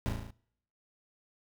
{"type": "noise with echo", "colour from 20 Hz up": "brown", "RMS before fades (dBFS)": -30, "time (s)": [0.06, 0.09], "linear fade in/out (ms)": 0, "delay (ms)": 36, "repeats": 6, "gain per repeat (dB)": -3, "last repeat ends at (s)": 0.306, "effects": ["noise-tail reverb RT60 0.8 s tail -25 dB re dry"]}